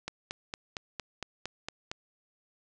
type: click train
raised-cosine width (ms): 0.2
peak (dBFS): -18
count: 9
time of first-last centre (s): 0.08-1.915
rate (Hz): 4.36
effects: resampled to 22050 Hz + 10-bit